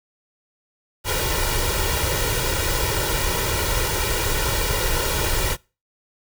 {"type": "noise with comb filter", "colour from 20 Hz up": "pink", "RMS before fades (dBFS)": -22, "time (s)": [1.04, 5.57], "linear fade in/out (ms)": 50, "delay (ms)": 2.1, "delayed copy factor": 0.75, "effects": ["noise-tail reverb RT60 0.3 s tail -23 dB re dry"]}